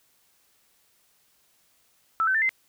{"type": "tone with pitch steps", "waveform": "sine", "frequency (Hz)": [1318.5, 1532.2, 1780.4, 2069], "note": ["E6", "G6", "A6", "C7"], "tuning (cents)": [0, -40, 20, -20], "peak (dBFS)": -20, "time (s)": [2.2, 2.492], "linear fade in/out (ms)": 0, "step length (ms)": 73, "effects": ["white hiss -65 dBFS RMS until 2.68 s"]}